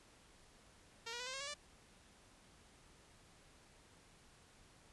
5% pulse tone with pitch steps, 460 / 479 / 498.7 / 519.3 / 540.8 / 563.1 / 586.3 Hz, A#4 / A#4 / B4 / C5 / C#5 / C#5 / D5, -23 / +47 / +17 / -13 / -43 / +27 / -3 cents, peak -32 dBFS, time 1.06-1.543 s, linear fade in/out 10 ms, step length 69 ms, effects pink hiss -65 dBFS RMS until 4.92 s + resampled to 24000 Hz

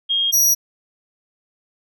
sine / sawtooth tone pair in turn, 3243 / 5778 Hz, G#7 / F#8, -42 / -42 cents, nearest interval minor seventh, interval 1000 cents, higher second, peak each -16 / -10 dBFS, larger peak second, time 0.09-0.32 / 0.32-0.55 s, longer neither, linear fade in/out 20 ms, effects none

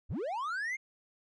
triangle linear sweep, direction up, 30.63 to 2173 Hz, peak -31 dBFS, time 0.09-0.77 s, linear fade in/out 20 ms, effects resampled to 22050 Hz

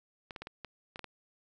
clicks, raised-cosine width 0.3 ms, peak -26 dBFS, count 8, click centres 0.308 / 0.362 / 0.42 / 0.471 / 0.647 / 0.959 / 0.993 / 1.043 s, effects none

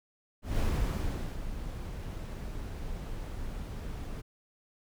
brown noise with ADSR envelope, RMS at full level -27 dBFS, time 0.42-4.22 s, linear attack 170 ms, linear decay 790 ms, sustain -11 dB, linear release 17 ms, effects none

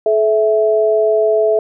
sine tone pair together, 430.4 / 657 Hz, A4 / E5, -38 / -6 cents, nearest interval perfect fifth, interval 732 cents, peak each -13 dBFS, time 0.06-1.59 s, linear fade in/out 2 ms, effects none

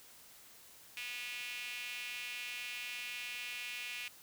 sawtooth tone with high-pass filter, 244 Hz, B3, 21 cents flat, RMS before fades -43 dBFS, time 0.97-4.08 s, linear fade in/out 2 ms, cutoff 2500 Hz, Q 4.8, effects white hiss -58 dBFS RMS until 4.22 s

